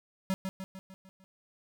square tone with echo, 190 Hz, F#3, 46 cents sharp, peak -28 dBFS, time 0.3-0.34 s, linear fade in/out 0 ms, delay 150 ms, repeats 6, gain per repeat -5 dB, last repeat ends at 1.24 s, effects none

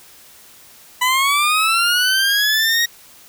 20% pulse linear sweep, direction up, 987.8 to 1890 Hz, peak -9 dBFS, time 1.01-2.86 s, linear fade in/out 10 ms, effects white hiss -45 dBFS RMS until 3.28 s

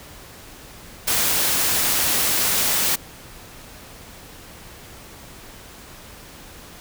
white noise, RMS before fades -20 dBFS, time 1.07-2.96 s, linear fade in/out 10 ms, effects pink hiss -42 dBFS RMS until 6.8 s

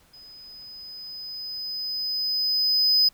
triangle tone with level ramp, 5020 Hz, D#8, 15 cents sharp, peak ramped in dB -44 to -14 dBFS, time 0.13-3.09 s, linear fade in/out 10 ms, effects pink hiss -59 dBFS RMS until 3.13 s

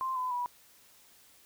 sine tone with pitch steps, 1046.5 / 1010.9 / 976.4 Hz, C6 / B5 / B5, 0 / +40 / -20 cents, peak -30 dBFS, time 0.01-0.46 s, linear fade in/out 0 ms, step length 150 ms, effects white hiss -60 dBFS RMS until 1.45 s

